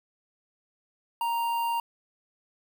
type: tone with notch filter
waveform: square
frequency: 932.3 Hz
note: A#5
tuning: in tune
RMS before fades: -28 dBFS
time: 1.21-1.8 s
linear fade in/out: 2 ms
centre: 6100 Hz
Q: 0.54
effects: 10-bit